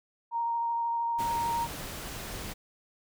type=tone with vibrato; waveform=sine; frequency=932.3 Hz; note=A#5; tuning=in tune; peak=-27 dBFS; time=0.31-1.68 s; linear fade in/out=50 ms; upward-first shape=sine; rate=13 Hz; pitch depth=10 cents each way
type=noise; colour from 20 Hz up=pink; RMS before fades=-39 dBFS; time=1.18-2.54 s; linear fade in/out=20 ms
effects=none